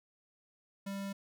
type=tone; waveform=square; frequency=197.3 Hz; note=G3; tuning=11 cents sharp; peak=-38 dBFS; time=0.86-1.13 s; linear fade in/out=10 ms; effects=none